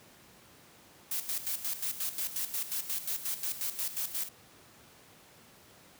blue noise with tremolo, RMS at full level -33 dBFS, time 1.11-4.29 s, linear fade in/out 5 ms, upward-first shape square, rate 5.6 Hz, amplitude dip 70%, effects pink hiss -57 dBFS RMS until 5.99 s + high-pass 100 Hz 12 dB/octave

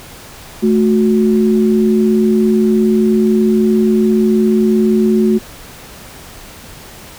sine tone pair together, 218.3 / 367.1 Hz, A3 / F#4, -13 / -14 cents, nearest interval major sixth, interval 899 cents, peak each -10 / -13 dBFS, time 0.62-5.39 s, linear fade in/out 20 ms, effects pink hiss -35 dBFS RMS until 7.18 s

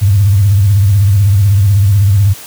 sine tone with vibrato, 99.8 Hz, G2, 32 cents sharp, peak -5 dBFS, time 0.01-2.34 s, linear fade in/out 20 ms, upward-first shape triangle, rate 16 Hz, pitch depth 140 cents each way, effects white hiss -31 dBFS RMS until 2.46 s

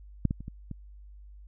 clicks, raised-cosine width 5 ms, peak -11 / -17 / -29 / -26 / -24 dBFS, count 5, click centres 0.253 / 0.309 / 0.406 / 0.481 / 0.713 s, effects added 50 Hz sine -46 dBFS peak until 1.47 s

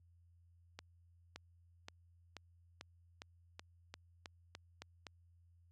accelerating click train, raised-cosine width 0.2 ms, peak -30 dBFS, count 12, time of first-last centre 0.79-5.068 s, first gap 570 ms, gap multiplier 0.92, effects added 86 Hz sine -62 dBFS peak until 5.71 s + high-pass 80 Hz 12 dB/octave

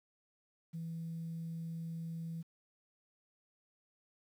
sine tone, 164.81 Hz, E3, in tune, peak -38 dBFS, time 0.73-2.43 s, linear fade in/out 20 ms, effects tanh soft clip ceiling -35 dBFS + 11-bit

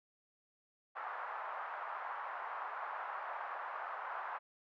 white band-pass noise, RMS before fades -43 dBFS, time 0.95-4.39 s, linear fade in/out 20 ms, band 760 to 1300 Hz, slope 24 dB/octave, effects none

